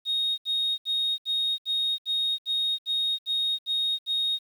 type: tone bursts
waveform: sine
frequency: 3729 Hz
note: A#7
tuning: in tune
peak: -22 dBFS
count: 11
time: 0.05-4.39 s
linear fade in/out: 50 ms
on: 330 ms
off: 71 ms
effects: tanh soft clip ceiling -20 dBFS + 9-bit